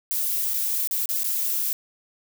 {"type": "noise with dropouts", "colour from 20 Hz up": "violet", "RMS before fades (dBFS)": -25, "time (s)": [0.11, 1.73], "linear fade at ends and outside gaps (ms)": 0, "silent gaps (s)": [[0.536, 0.541], [0.874, 0.911], [1.057, 1.09], [1.233, 1.243]], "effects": []}